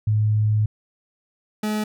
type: tone pair in turn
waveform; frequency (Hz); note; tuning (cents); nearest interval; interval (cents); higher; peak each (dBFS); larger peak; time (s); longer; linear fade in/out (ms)
sine / 40% pulse; 107 / 213; A2 / G#3; -48 / +44; octave; 1192; second; -16 / -21; first; 0.07-0.66 / 1.63-1.84; first; 5
effects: none